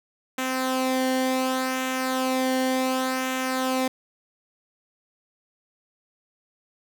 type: tone with flanger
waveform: sawtooth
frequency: 259.3 Hz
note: C4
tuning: 15 cents flat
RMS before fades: -25 dBFS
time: 0.38-3.88 s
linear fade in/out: 5 ms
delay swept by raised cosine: 0.21 to 0.8 ms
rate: 0.68 Hz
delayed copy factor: -0.55
effects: none